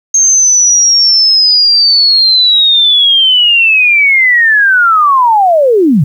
sine linear sweep, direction down, 6430 to 123.47 Hz, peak -4 dBFS, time 0.14-6.04 s, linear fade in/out 5 ms, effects 7-bit

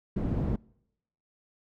white low-pass noise, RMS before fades -29 dBFS, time 0.16-0.56 s, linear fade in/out 5 ms, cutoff 200 Hz, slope 12 dB/octave, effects noise-tail reverb RT60 0.8 s tail -26 dB re dry

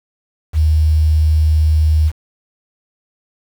sine tone with quantisation, 77.78 Hz, D#2, in tune, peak -9 dBFS, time 0.53-2.12 s, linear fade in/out 50 ms, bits 6, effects none

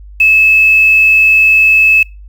sine tone with quantisation, 2600 Hz, E7, 24 cents flat, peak -4 dBFS, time 0.2-2.03 s, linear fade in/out 5 ms, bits 5, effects noise-tail reverb RT60 0.3 s tail -26 dB re dry + added 50 Hz sine -30 dBFS peak until 2.28 s

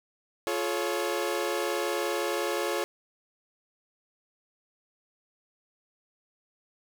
sawtooth chord, F augmented, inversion none, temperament equal with one note detuned, 349.2 / 428.7 / 554.4 Hz, F4 / A4 / C#5, 0 / -45 / 0 cents, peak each -28 dBFS, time 0.47-2.84 s, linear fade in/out 0 ms, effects none

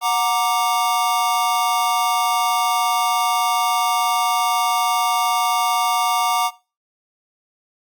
square chord, Gb augmented, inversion none, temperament equal with one note detuned, 731.9 / 932.3 / 1174.7 Hz, Gb5 / Bb5 / D6, -19 / 0 / 0 cents, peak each -22 dBFS, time 0.01-6.51 s, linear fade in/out 50 ms, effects noise-tail reverb RT60 0.3 s tail -18 dB re dry + Opus 48 kbps

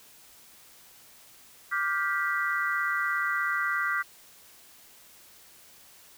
sine chord, G dominant seventh, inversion second, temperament just, 1176 / 1411.2 / 1568 / 1960 Hz, D6 / F6 / G6 / B6, +2 / +18 / 0 / -14 cents, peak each -31 dBFS, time 1.71-4.03 s, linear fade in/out 20 ms, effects white hiss -54 dBFS RMS until 6.17 s

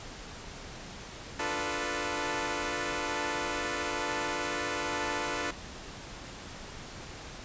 10% pulse chord, B half-diminished seventh, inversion first, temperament equal, 293.7 / 349.2 / 440 / 493.9 Hz, D4 / F4 / A4 / B4, 0 / 0 / 0 / 0 cents, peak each -28 / -29 / -29 / -28 dBFS, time 1.39-5.51 s, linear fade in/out 5 ms, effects pink hiss -44 dBFS RMS until 7.44 s + resampled to 16000 Hz

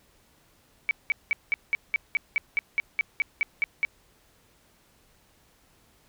sine tone bursts, 2278 Hz, C#7, 47 cents sharp, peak -20 dBFS, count 15, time 0.89-3.85 s, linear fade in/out 0 ms, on 20 ms, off 190 ms, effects pink hiss -62 dBFS RMS until 6.08 s

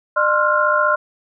sine tone cluster, 603 / 1054 / 1371 / 1426 Hz, D5 / C6 / F6 / F6, +46 / +12 / -32 / +36 cents, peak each -19 dBFS, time 0.16-0.96 s, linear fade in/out 10 ms, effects none

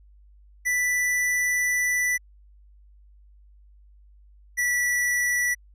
square tone pair in turn, 1977 / 1955.4 Hz, B6 / B6, +1 / -18 cents, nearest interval unison, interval 19 cents, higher first, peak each -22 dBFS, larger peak neither, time 0.65-2.18 / 4.57-5.55 s, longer first, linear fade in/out 20 ms, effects added 50 Hz sine -50 dBFS peak until 5.74 s + resampled to 32000 Hz

